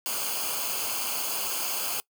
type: noise with comb filter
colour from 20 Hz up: white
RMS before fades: -30 dBFS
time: 0.06-2 s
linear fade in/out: 0 ms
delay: 0.53 ms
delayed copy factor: -0.75
effects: noise-tail reverb RT60 0.1 s tail -22 dB re dry